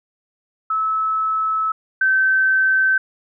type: tone pair in turn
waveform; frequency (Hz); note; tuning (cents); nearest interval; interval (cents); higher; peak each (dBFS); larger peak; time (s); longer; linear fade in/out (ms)
sine; 1300 / 1542.4; E6 / G6; -24 / -28; minor third; 296; second; -17 / -13; second; 0.7-1.72 / 2.01-2.98; first; 5
effects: none